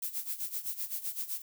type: noise with tremolo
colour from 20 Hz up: violet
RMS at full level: -34 dBFS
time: 0.02-1.42 s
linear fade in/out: 5 ms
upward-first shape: sine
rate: 7.8 Hz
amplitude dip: 80%
effects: none